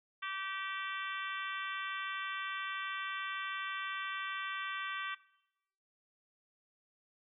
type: harmonic tone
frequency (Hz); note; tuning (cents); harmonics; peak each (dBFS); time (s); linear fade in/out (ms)
386.9; G4; -23; 3 / 4 / 5 / 6 / 7 / 8 / 9; -41 / -43 / -45 / -47 / -48 / -49 / -50; 0.22-5.15; 10
effects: noise-tail reverb RT60 0.8 s tail -18 dB re dry